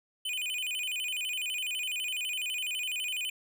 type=tone with vibrato; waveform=square; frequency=2738 Hz; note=F7; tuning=35 cents flat; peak=-32 dBFS; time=0.25-3.3 s; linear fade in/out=5 ms; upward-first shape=square; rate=12 Hz; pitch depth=180 cents each way; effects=none